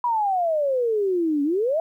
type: exponential two-way sweep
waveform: sine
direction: down then up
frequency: 988 to 278.8 to 675 Hz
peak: -19 dBFS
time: 0.04-1.8 s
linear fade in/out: 2 ms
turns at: 1.43 s
effects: 10-bit